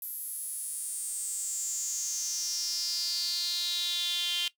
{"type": "tone with high-pass filter sweep", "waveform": "sawtooth", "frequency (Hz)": 349.2, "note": "F4", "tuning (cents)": 0, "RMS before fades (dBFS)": -33, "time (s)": [0.02, 4.48], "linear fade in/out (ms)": 2, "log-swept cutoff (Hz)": [12000, 3100], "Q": 6.9, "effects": ["noise-tail reverb RT60 0.1 s tail -17 dB re dry"]}